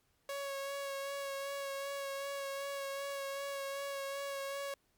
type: tone with vibrato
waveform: sawtooth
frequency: 554.4 Hz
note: C#5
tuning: in tune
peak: -34 dBFS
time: 0.29-4.74 s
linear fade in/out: 2 ms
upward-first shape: sine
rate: 2.6 Hz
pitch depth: 18 cents each way
effects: pink hiss -75 dBFS RMS until 4.97 s + MP3 96 kbps